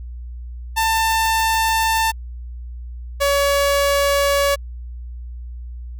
sawtooth tone pair in turn, 893 / 564.3 Hz, A5 / C#5, +25 / +31 cents, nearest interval minor sixth, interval 794 cents, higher first, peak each -12 / -11 dBFS, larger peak second, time 0.76-2.12 / 3.2-4.56 s, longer neither, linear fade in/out 20 ms, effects added 60 Hz sine -29 dBFS peak until 5.99 s

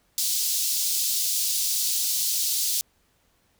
pink high-pass noise, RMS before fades -25 dBFS, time 0.18-2.81 s, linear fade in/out 0 ms, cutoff 4200 Hz, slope 24 dB/octave, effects pink hiss -66 dBFS RMS until 3.59 s

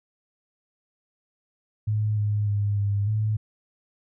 sine tone with pitch steps, 106.7 / 104.4 / 102.4 / 101.2 / 107.7 Hz, G#2 / G#2 / G#2 / G#2 / A2, +47 / +10 / -24 / -44 / -37 cents, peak -21 dBFS, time 1.87-3.37 s, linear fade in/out 10 ms, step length 300 ms, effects none

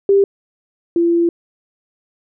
sine tone pair in turn, 396.3 / 340.2 Hz, G4 / F4, +19 / -45 cents, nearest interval minor third, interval 264 cents, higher first, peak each -8 / -11 dBFS, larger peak first, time 0.09-0.24 / 0.96-1.29 s, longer second, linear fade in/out 2 ms, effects none

